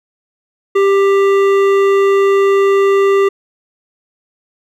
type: tone with hard clipping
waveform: sine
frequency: 394.4 Hz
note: G4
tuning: 11 cents sharp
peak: -10 dBFS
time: 0.75-3.29 s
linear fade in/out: 10 ms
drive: 12 dB
effects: none